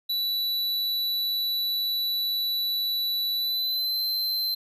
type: tone with pitch glide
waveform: square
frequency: 3951 to 4097 Hz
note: B7 to C8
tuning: 0 to -37 cents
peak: -25 dBFS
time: 0.09-4.55 s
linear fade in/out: 10 ms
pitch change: +63 cents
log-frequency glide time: 3.35-4.03 s
effects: none